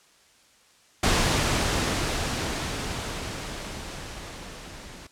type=noise with level ramp; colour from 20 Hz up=pink; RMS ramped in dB=-21 to -43 dBFS; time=1.03-5.07 s; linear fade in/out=5 ms; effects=white hiss -58 dBFS RMS until 5.11 s + low-pass 8000 Hz 12 dB/octave